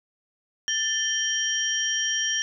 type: tone cluster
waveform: sine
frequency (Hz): 1768 / 3132 / 5700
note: A6 / G7 / F8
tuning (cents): +8 / -2 / +34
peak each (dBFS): -28 / -27 / -27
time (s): 0.68-2.42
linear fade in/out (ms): 0
effects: none